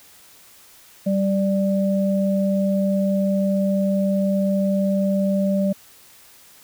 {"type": "tone pair together", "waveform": "sine", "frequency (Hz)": [194.7, 589], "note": ["G3", "D5"], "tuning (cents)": [-12, 5], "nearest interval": "octave + perfect fifth", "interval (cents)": 1917, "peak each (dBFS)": [-18, -23], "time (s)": [1.06, 5.73], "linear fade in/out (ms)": 10, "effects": ["white hiss -49 dBFS RMS until 6.63 s"]}